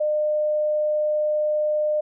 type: tone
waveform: sine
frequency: 605 Hz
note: D#5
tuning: 49 cents flat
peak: -19 dBFS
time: 0-2.01 s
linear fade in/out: 10 ms
effects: none